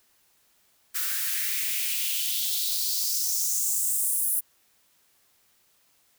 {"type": "noise with high-pass filter sweep", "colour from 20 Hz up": "blue", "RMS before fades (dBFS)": -27, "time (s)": [0.94, 4.41], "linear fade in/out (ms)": 20, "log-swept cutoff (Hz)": [1400, 11000], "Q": 3.2, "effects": ["white hiss -65 dBFS RMS until 6.18 s"]}